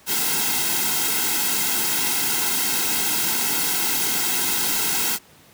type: noise with comb filter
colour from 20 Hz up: white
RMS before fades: -22 dBFS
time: 0.06-5.19 s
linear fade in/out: 50 ms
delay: 1.7 ms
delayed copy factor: -0.95
effects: pink hiss -51 dBFS RMS until 5.53 s + high-pass 100 Hz 12 dB/octave